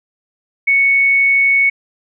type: tone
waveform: sine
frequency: 2217 Hz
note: C#7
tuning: in tune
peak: -9 dBFS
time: 0.67-1.7 s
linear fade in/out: 10 ms
effects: none